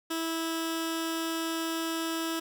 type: tone with notch filter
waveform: 15% pulse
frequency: 327.1 Hz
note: E4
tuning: 13 cents flat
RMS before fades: -32 dBFS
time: 0.1-2.4 s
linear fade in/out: 10 ms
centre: 780 Hz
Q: 0.95
effects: none